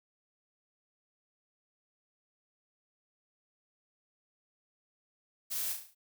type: noise with echo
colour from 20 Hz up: blue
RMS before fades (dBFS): -36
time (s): 5.5-5.74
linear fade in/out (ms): 20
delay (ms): 35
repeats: 6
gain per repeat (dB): -5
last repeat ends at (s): 5.95
effects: none